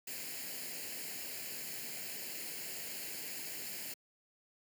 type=noise with comb filter; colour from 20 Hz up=white; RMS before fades=-43 dBFS; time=0.07-3.94 s; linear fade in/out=5 ms; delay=0.42 ms; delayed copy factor=+0.7; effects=high-pass 150 Hz 12 dB/octave